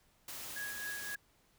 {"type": "noise", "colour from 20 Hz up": "white", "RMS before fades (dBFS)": -45, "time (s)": [0.28, 1.15], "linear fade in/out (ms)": 2}
{"type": "tone with tremolo", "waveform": "sine", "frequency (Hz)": 1661.2, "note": "G#6", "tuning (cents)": 0, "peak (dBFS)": -38, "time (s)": [0.56, 1.16], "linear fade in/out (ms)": 5, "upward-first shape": "triangle", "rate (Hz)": 3.8, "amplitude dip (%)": 55}
{"effects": ["pink hiss -70 dBFS RMS until 1.58 s"]}